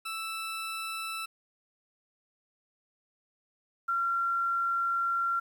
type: tone pair in turn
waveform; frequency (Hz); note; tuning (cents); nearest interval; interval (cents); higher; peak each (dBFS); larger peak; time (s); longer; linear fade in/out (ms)
20% pulse / sine; 1320 / 1371.9; E6 / F6; +2 / -31; minor second; 67; second; -29 / -26; second; 0.05-1.26 / 3.88-5.4; second; 10
effects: 10-bit